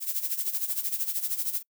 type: noise with tremolo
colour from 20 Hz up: violet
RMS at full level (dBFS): -27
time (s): 0-1.63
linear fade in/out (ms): 50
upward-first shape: sine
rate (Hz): 13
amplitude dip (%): 75
effects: noise-tail reverb RT60 0.1 s tail -26 dB re dry